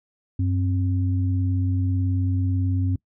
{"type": "tone pair together", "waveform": "sine", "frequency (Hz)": [94.7, 265.8], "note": ["F#2", "C4"], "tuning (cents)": [41, 27], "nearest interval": "octave + tritone", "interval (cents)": 1786, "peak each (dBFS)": [-20, -28], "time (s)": [0.39, 2.96], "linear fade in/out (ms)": 5, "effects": ["noise-tail reverb RT60 0.1 s tail -23 dB re dry"]}